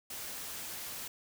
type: noise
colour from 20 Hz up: white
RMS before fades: -42 dBFS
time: 0.1-1.08 s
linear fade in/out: 5 ms
effects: none